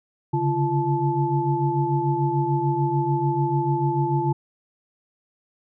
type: tone cluster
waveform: sine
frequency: 137.6 / 144.4 / 342.6 / 870 Hz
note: C#3 / D3 / F4 / A5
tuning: -12 / -29 / -33 / -20 cents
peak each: -25 dBFS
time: 0.33-4.33 s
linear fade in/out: 10 ms
effects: none